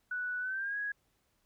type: tone with pitch glide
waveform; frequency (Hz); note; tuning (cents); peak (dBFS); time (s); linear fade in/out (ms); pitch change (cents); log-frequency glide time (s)
sine; 1480 to 1661.2; F#6 to G#6; 0 to 0; -33; 0.11-0.92; 5; +200; 0.4-0.77
effects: pink hiss -75 dBFS RMS until 1.45 s